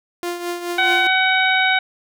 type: tone with tremolo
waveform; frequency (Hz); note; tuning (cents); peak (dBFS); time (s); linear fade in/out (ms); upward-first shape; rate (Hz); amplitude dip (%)
sawtooth; 349.2; F4; 0; -17; 0.23-1.07; 0; triangle; 4.7; 65
type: harmonic tone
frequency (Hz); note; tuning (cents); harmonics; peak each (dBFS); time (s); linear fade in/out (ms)
753; F#5; +30; 1 / 2 / 3 / 4 / 5; -20 / -18 / -19 / -27 / -23; 0.78-1.79; 5
effects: none